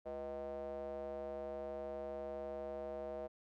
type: tone with band-pass filter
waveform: square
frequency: 69.7 Hz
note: C#2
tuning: 10 cents sharp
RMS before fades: -44 dBFS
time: 0.05-3.28 s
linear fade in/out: 20 ms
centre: 580 Hz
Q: 6.8
effects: none

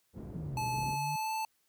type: low-pass noise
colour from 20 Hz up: pink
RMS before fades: -42 dBFS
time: 0.13-0.98 s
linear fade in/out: 50 ms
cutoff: 350 Hz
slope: 12 dB/octave
type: linear two-way sweep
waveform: sine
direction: down then up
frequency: 172.7 to 120 to 151.2 Hz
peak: -37 dBFS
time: 0.34-1.16 s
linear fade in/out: 5 ms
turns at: 0.61 s
type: tone with pitch glide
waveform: square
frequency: 865 to 879.1 Hz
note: A5 to A5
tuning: -30 to -2 cents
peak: -33 dBFS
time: 0.57-1.45 s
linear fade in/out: 2 ms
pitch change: +28 cents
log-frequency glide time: 1.09-1.33 s
effects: white hiss -74 dBFS RMS until 1.68 s + high-pass 60 Hz 12 dB/octave

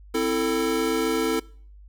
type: chord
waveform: square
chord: A minor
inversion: first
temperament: equal with one note detuned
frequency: 261.6 / 329.6 / 444.6 Hz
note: C4 / E4 / A4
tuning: 0 / 0 / +18 cents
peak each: -29 / -27 / -25 dBFS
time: 0.14-1.4 s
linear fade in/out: 10 ms
effects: noise-tail reverb RT60 0.5 s tail -23 dB re dry + added 50 Hz sine -44 dBFS peak until 1.88 s

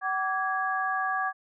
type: tone cluster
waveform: sine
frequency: 758 / 1159 / 1654 Hz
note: F#5 / D6 / G#6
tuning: +42 / -23 / -8 cents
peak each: -30 dBFS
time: 0.01-1.33 s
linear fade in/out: 50 ms
effects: none

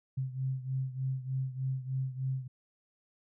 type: beating tone pair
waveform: sine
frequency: 130.81 / 134.11 Hz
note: C3 / C3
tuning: 0 / +43 cents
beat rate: 3.3 Hz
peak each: -33 / -37 dBFS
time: 0.17-2.48 s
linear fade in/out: 10 ms
effects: none

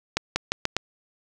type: accelerating click train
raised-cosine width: 0.2 ms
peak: -5 dBFS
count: 5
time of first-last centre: 0.17-0.766 s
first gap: 190 ms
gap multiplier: 0.84
effects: none

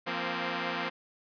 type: chord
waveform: 5% pulse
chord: F suspended fourth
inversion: none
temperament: equal with one note detuned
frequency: 172.81 / 233.1 / 261.6 Hz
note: F3 / Bb3 / C4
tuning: -18 / 0 / 0 cents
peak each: -24 dBFS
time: 0.06-0.9 s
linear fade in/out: 20 ms
effects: resampled to 11025 Hz

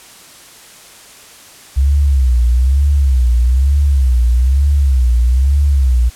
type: tone with vibrato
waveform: sine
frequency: 65.41 Hz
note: C2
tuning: in tune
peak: -8 dBFS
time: 1.76-6.1 s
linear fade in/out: 20 ms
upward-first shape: sine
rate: 1.1 Hz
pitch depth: 160 cents each way
effects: white hiss -39 dBFS RMS until 6.15 s + low-pass 11000 Hz 12 dB/octave

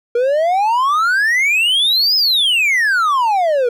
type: exponential two-way sweep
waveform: triangle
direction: up then down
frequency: 466.2 to 5180 to 466.2 Hz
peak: -10 dBFS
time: 0.15-3.69 s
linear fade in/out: 5 ms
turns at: 2.16 s
effects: none

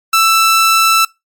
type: tone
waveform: sawtooth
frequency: 1326 Hz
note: E6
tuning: 10 cents sharp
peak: -4 dBFS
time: 0.13-1.05 s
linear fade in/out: 5 ms
effects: noise-tail reverb RT60 0.2 s tail -22 dB re dry + MP3 96 kbps

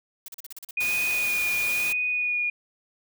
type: noise bursts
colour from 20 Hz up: blue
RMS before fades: -39 dBFS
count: 8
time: 0.26-0.709 s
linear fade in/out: 2 ms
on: 22 ms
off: 39 ms
type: tone with vibrato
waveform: sine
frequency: 2460 Hz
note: D#7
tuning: 20 cents flat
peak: -23 dBFS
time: 0.77-2.5 s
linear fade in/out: 5 ms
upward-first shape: sine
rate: 1 Hz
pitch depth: 17 cents each way
type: noise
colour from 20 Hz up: white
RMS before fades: -33 dBFS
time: 0.8-1.93 s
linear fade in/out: 10 ms
effects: none

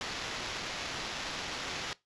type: noise with sample-and-hold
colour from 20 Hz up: violet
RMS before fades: -38 dBFS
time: 0.01-1.93 s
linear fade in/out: 0 ms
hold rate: 8820 Hz
effects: noise-tail reverb RT60 0.2 s tail -20 dB re dry + resampled to 22050 Hz

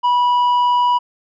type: tone with tanh clipping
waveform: sine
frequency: 978 Hz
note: B5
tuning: 17 cents flat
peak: -13 dBFS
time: 0.03-0.99 s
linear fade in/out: 20 ms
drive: 5 dB
effects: none

